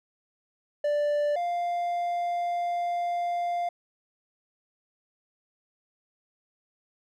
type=tone pair in turn; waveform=triangle; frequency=587.3 / 698.4 Hz; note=D5 / F5; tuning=0 / 0 cents; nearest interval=minor third; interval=300 cents; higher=second; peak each=-21 / -24 dBFS; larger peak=first; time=0.84-1.36 / 1.36-3.69 s; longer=second; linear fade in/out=5 ms; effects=none